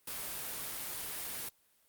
white noise, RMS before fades -40 dBFS, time 0.07-1.49 s, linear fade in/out 5 ms, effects white hiss -70 dBFS RMS until 1.88 s + Opus 32 kbps

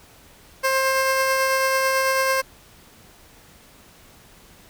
15% pulse tone with tremolo, 530 Hz, C5, 22 cents sharp, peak -11 dBFS, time 0.63-2.42 s, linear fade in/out 20 ms, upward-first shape triangle, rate 9.1 Hz, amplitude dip 25%, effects pink hiss -50 dBFS RMS until 4.69 s

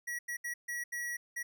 square tone bursts at uneven times, 1923 Hz, B6, 47 cents flat, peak -36 dBFS, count 6, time 0.07-0.19 / 0.28-0.37 / 0.44-0.54 / 0.68-0.84 / 0.92-1.17 / 1.36-1.43 s, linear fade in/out 10 ms, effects none

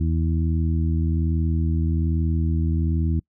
harmonic tone, 81.2 Hz, E2, 26 cents flat, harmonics 1 / 2 / 3 / 4, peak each -20 / -26 / -30 / -32 dBFS, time 0-3.2 s, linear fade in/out 10 ms, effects noise-tail reverb RT60 0.1 s tail -26 dB re dry

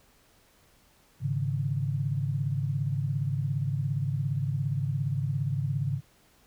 sine chord, Ab suspended fourth, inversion none, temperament just, 103.83 / 138.43 / 155.74 Hz, Ab2 / Db3 / Eb3, 0 / -2 / +2 cents, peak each -32 / -28 / -34 dBFS, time 1.2-6.01 s, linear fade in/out 50 ms, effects pink hiss -62 dBFS RMS until 6.46 s

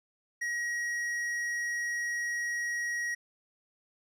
triangle tone with tanh clipping, 1900 Hz, A#6, 33 cents sharp, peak -32 dBFS, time 0.41-3.15 s, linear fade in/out 10 ms, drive 13 dB, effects none

